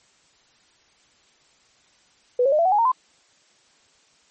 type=tone with pitch steps; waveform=sine; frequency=493.9 / 548 / 608.1 / 674.7 / 748.6 / 830.6 / 921.6 / 1022.6 Hz; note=B4 / C#5 / D#5 / E5 / F#5 / G#5 / A#5 / C6; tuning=0 / -20 / -40 / +40 / +20 / 0 / -20 / -40 cents; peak=-15 dBFS; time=2.39-2.918 s; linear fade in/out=5 ms; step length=66 ms; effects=white hiss -59 dBFS RMS until 4.3 s + MP3 32 kbps